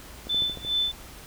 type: click train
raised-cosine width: 2 ms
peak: -25 dBFS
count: 6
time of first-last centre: 0.27-0.649 s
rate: 13.2 Hz
type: tone with tremolo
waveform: sine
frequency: 3520 Hz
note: A7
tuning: in tune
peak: -21 dBFS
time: 0.29-0.92 s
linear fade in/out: 10 ms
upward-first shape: sine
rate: 2.5 Hz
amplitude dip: 95%
effects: added 60 Hz sine -49 dBFS peak until 1.26 s + pink hiss -45 dBFS RMS until 1.26 s